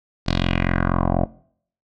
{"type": "tone with low-pass filter sweep", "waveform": "10% pulse", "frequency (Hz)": 44.14, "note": "F1", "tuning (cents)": 19, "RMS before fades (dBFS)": -20, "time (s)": [0.26, 1.26], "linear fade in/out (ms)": 20, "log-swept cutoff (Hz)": [4700, 620], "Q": 3.2, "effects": ["noise-tail reverb RT60 0.6 s tail -22 dB re dry"]}